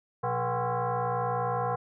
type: tone with frequency modulation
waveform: sine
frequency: 123.47 Hz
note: B2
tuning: in tune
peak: -26 dBFS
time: 0.23-1.76 s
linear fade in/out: 10 ms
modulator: 304 Hz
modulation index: 3.5
effects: none